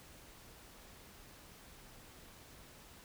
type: silence
effects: pink hiss -57 dBFS RMS until 3.04 s